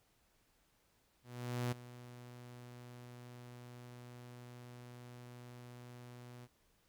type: tone with ADSR envelope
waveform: sawtooth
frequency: 122.3 Hz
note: B2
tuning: 16 cents flat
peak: -30 dBFS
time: 1.23-6.48 s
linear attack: 490 ms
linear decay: 9 ms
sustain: -17 dB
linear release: 43 ms
effects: pink hiss -74 dBFS RMS until 6.88 s